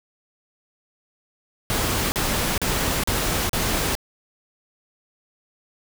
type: noise bursts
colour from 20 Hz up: pink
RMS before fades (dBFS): -23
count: 5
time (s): 1.7-3.952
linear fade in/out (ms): 0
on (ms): 420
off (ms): 38
effects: none